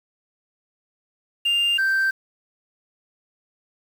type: tone pair in turn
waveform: sine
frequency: 2800 / 1563.8 Hz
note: F7 / G6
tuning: +4 / -5 cents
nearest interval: minor seventh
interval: 1009 cents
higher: first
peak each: -15 dBFS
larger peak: neither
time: 1.45-1.78 / 1.78-2.11 s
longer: neither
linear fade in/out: 10 ms
effects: tanh soft clip ceiling -17 dBFS + 7-bit